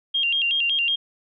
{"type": "tone with vibrato", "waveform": "sine", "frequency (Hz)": 2995, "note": "F#7", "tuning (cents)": 20, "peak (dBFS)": -19, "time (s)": [0.14, 0.96], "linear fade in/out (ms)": 10, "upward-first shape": "square", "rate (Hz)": 5.4, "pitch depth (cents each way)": 130, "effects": []}